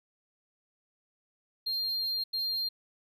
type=tone bursts at uneven times; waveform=triangle; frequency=4198 Hz; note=C8; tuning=5 cents sharp; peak=-28 dBFS; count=2; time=1.66-2.24 / 2.33-2.69 s; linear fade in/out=10 ms; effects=none